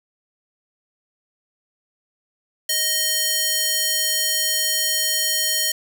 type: tone with high-pass filter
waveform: square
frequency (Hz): 622.3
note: D#5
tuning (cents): 0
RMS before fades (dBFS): -21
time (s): 2.69-5.72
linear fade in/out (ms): 5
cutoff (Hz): 3600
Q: 0.58
effects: none